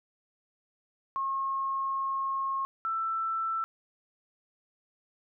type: tone pair in turn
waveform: sine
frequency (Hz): 1082 / 1330.2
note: C#6 / E6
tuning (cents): -42 / +15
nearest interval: major third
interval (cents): 357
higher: second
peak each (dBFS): -28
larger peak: neither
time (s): 1.16-2.65 / 2.85-3.64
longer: first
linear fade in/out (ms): 0
effects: none